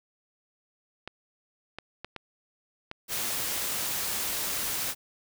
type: clicks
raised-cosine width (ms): 0.3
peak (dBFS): -21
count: 6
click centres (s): 1.076 / 1.786 / 2.046 / 2.163 / 2.914 / 3.577
type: noise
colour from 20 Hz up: white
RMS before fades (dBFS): -31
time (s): 3.08-4.95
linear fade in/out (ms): 50
effects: none